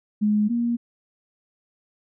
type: tone pair in turn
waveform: sine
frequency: 210.1 / 236.5 Hz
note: G#3 / A#3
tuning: +20 / +25 cents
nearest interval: major second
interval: 205 cents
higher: second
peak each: -17 / -20 dBFS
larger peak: first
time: 0.21-0.49 / 0.49-0.77 s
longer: neither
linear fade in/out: 20 ms
effects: none